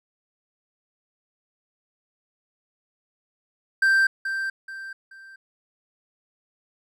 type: tone with echo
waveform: triangle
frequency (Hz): 1569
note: G6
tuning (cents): +1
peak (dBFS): -14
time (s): 3.82-4.07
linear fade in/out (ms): 5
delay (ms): 430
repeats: 3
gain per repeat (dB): -9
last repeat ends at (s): 5.36
effects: none